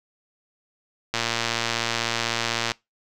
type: click train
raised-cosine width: 0.2 ms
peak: -6 dBFS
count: 184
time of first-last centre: 1.14-2.718 s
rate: 116 Hz
effects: noise-tail reverb RT60 0.2 s tail -23 dB re dry